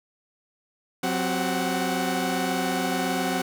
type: tone cluster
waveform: sawtooth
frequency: 182.3 / 260.9 / 384.1 / 741 Hz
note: F#3 / C4 / G4 / F#5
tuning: -25 / -5 / -35 / +2 cents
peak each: -26 / -24 / -29 / -25 dBFS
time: 1.03-3.42 s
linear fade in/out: 5 ms
effects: none